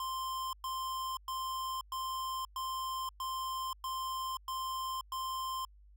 square tone bursts, 1046.5 Hz, C6, in tune, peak -36 dBFS, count 9, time 0-5.65 s, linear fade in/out 2 ms, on 530 ms, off 110 ms, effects added 50 Hz sine -56 dBFS peak until 5.96 s

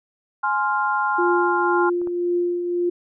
sine chord, F minor, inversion first, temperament just, 838.1 / 1047.7 / 1396.9 Hz, Ab5 / C6 / F6, +16 / +2 / 0 cents, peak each -23 dBFS, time 0.43-1.9 s, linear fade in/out 10 ms
sine tone with tremolo, 350.7 Hz, F4, 7 cents sharp, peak -17 dBFS, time 1.18-2.9 s, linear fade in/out 10 ms, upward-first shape triangle, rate 1.9 Hz, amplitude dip 50%
clicks, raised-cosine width 1 ms, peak -30 / -24 dBFS, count 2, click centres 2.016 / 2.073 s
effects none

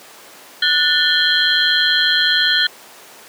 sine tone cluster, 1470 / 1773 / 3155 / 3316 / 4135 Hz, F#6 / A6 / G7 / G#7 / C8, -12 / +13 / +10 / -3 / -21 cents, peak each -19 dBFS, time 0.62-2.67 s, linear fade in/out 5 ms, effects pink hiss -40 dBFS RMS until 3.28 s + high-pass 400 Hz 12 dB/octave

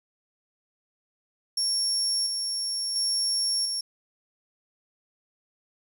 35% pulse tone with tremolo, 5500 Hz, F8, 27 cents flat, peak -21 dBFS, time 1.57-3.81 s, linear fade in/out 5 ms, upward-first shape square, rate 0.72 Hz, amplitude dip 35%, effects none

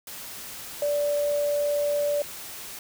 sine tone in noise, 582 Hz, D5, 16 cents flat, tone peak -22 dBFS, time 0.82-2.22 s, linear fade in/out 2 ms, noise white, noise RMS -39 dBFS, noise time 0.07-2.79 s, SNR +14 dB, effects none

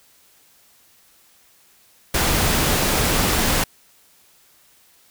pink noise, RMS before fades -19 dBFS, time 2.14-3.64 s, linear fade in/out 5 ms, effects white hiss -55 dBFS RMS until 5.1 s

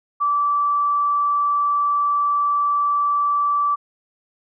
sine tone, 1160 Hz, D6, 22 cents flat, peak -16 dBFS, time 0.2-3.76 s, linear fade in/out 20 ms, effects none

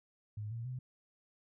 sine tone with pitch steps, 105.7 / 115.93 / 127.16 Hz, G#2 / A#2 / C3, +31 / -9 / -49 cents, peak -38 dBFS, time 0.37-0.79 s, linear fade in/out 5 ms, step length 140 ms, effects none

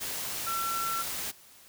sine tone in noise, 1350 Hz, E6, 41 cents sharp, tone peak -30 dBFS, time 0.46-1.03 s, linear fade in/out 20 ms, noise white, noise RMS -35 dBFS, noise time 0-1.32 s, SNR +2 dB, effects white hiss -55 dBFS RMS until 1.68 s

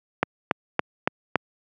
click train, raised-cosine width 0.5 ms, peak -3 dBFS, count 5, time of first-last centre 0.23-1.357 s, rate 3.55 Hz, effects high-pass 150 Hz 12 dB/octave

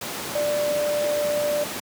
sine tone in noise, 590 Hz, D5, 8 cents sharp, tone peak -21 dBFS, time 0.35-1.64 s, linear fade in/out 5 ms, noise pink, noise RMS -30 dBFS, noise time 0.01-1.8 s, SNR +6 dB, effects high-pass 200 Hz 12 dB/octave

